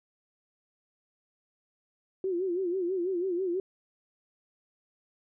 sine tone with vibrato, 363.3 Hz, F#4, 32 cents flat, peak -27 dBFS, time 2.24-3.6 s, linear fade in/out 2 ms, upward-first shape sine, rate 6.1 Hz, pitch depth 110 cents each way, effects none

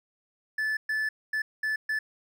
triangle tone bursts at uneven times, 1741 Hz, A6, 19 cents flat, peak -24 dBFS, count 5, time 0.58-0.77 / 0.89-1.09 / 1.33-1.42 / 1.63-1.76 / 1.89-1.99 s, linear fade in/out 5 ms, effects none

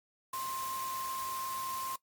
sine tone in noise, 1054 Hz, C6, 12 cents sharp, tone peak -36 dBFS, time 0.33-1.96 s, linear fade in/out 5 ms, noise white, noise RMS -43 dBFS, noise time 0.33-1.96 s, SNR +4 dB, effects noise-tail reverb RT60 0.1 s tail -18 dB re dry + MP3 96 kbps

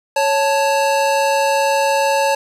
square tone pair together, 554.4 / 880.1 Hz, C#5 / A5, 0 / 0 cents, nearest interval minor sixth, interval 800 cents, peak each -17 dBFS, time 0.16-2.35 s, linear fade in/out 5 ms, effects low-pass 10000 Hz 12 dB/octave + 7-bit

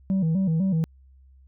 sine tone with vibrato, 175.9 Hz, F3, 13 cents sharp, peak -17 dBFS, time 0.1-0.84 s, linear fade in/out 0 ms, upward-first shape square, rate 4 Hz, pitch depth 150 cents each way, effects tanh soft clip ceiling -19 dBFS + added 66 Hz sine -50 dBFS peak until 1.47 s

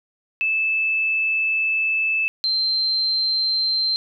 sine tone pair in turn, 2624 / 4129 Hz, E7 / C8, -9 / -24 cents, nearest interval minor sixth, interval 785 cents, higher second, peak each -18 dBFS, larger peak neither, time 0.41-2.28 / 2.44-3.96 s, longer first, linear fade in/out 0 ms, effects none

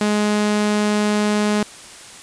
sawtooth tone, 209.4 Hz, G#3, 15 cents sharp, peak -12 dBFS, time 0.01-1.63 s, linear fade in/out 2 ms, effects white hiss -39 dBFS RMS until 2.22 s + resampled to 22050 Hz

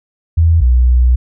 sine tone pair in turn, 82.41 / 61.74 Hz, E2 / B1, 0 / 0 cents, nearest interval perfect fourth, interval 500 cents, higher first, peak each -6 dBFS, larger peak neither, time 0.37-0.61 / 0.61-1.16 s, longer second, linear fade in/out 10 ms, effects none

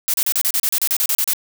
blue noise bursts, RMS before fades -18 dBFS, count 14, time 0.08-1.334 s, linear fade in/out 0 ms, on 58 ms, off 34 ms, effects none

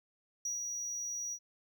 triangle tone with ADSR envelope, 5790 Hz, F#8, 38 cents flat, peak -32 dBFS, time 0.45-1.39 s, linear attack 4 ms, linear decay 140 ms, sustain -3 dB, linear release 62 ms, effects none

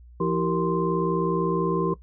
sine tone cluster, 169.8 / 325.7 / 385.4 / 465.2 / 1044 Hz, F3 / E4 / G4 / A#4 / C6, -48 / -21 / -29 / -4 / -4 cents, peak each -26 / -29 / -26 / -28 / -30 dBFS, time 0.2-1.94 s, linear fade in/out 5 ms, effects noise-tail reverb RT60 0.1 s tail -17 dB re dry + added 60 Hz sine -45 dBFS peak until 2.02 s

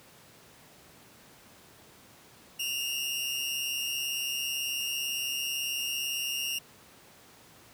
sawtooth tone pair together, 2699 / 2837 Hz, E7 / F7, +40 / +27 cents, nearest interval minor second, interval 87 cents, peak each -34 / -28 dBFS, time 2.59-6.59 s, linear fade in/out 10 ms, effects pink hiss -55 dBFS RMS until 7.73 s + high-pass 100 Hz 12 dB/octave

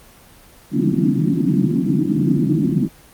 pink band-pass noise, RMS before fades -17 dBFS, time 0.71-2.89 s, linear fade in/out 50 ms, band 140 to 340 Hz, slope 96 dB/octave, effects pink hiss -46 dBFS RMS until 3.13 s + Opus 24 kbps

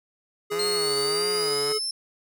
square tone with pitch glide, 415.3 to 429 Hz, G#4 to A4, 0 to -44 cents, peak -26 dBFS, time 0.5-1.79 s, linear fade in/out 20 ms, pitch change +56 cents, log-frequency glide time 1.14-1.66 s
5% pulse tone with vibrato, 159.9 Hz, D#3, 48 cents sharp, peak -23 dBFS, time 0.51-1.73 s, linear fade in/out 10 ms, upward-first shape sine, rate 1.6 Hz, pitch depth 210 cents each way
35% pulse exponential sweep, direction up, 4203 to 5360 Hz, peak -24 dBFS, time 0.59-1.91 s, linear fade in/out 5 ms
effects none

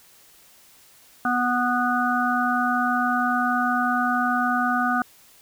harmonic tone, 246.3 Hz, B3, 5 cents flat, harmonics 1 / 3 / 5 / 6, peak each -25 / -25 / -25 / -25 dBFS, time 1.25-5.02 s, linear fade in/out 2 ms, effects white hiss -53 dBFS RMS until 5.41 s

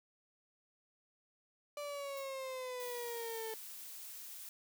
35% pulse exponential sweep, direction down, 587.3 to 440 Hz, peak -39 dBFS, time 1.77-3.54 s, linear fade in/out 2 ms
violet noise with exponential decay, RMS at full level -49 dBFS, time 2.17-2.37 s, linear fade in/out 1 ms, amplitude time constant 42 ms
blue noise, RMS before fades -49 dBFS, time 2.8-4.49 s, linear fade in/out 0 ms
effects none

